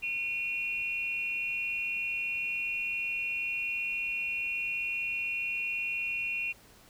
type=tone pair together; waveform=sine; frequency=2442 / 2741 Hz; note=D#7 / F7; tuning=-33 / -33 cents; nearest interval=major second; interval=200 cents; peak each=-33 / -33 dBFS; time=0.02-6.53 s; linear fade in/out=20 ms; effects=pink hiss -57 dBFS RMS until 6.89 s